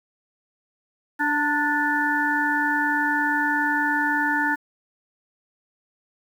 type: harmonic tone with a mistuned harmonic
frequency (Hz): 292.8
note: D4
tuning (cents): -5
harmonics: 1 / 3 / 5 / 6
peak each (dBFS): -27 / -25 / -25 / -24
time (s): 1.19-4.56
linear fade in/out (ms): 20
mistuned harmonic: 3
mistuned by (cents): +31
effects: 8-bit